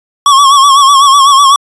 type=tone with vibrato; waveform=square; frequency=1108.7 Hz; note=C#6; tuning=in tune; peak=-3 dBFS; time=0.26-1.56 s; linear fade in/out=2 ms; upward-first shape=sine; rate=8 Hz; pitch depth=69 cents each way; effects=resampled to 22050 Hz

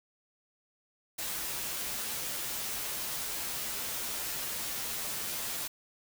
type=noise with comb filter; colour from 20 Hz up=white; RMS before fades=-36 dBFS; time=1.18-5.68 s; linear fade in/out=10 ms; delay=11 ms; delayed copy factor=-0.65; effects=none

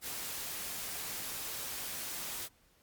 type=noise; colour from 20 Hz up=white; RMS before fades=-40 dBFS; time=0.01-2.49 s; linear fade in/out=50 ms; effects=pink hiss -68 dBFS RMS until 2.82 s + Opus 48 kbps

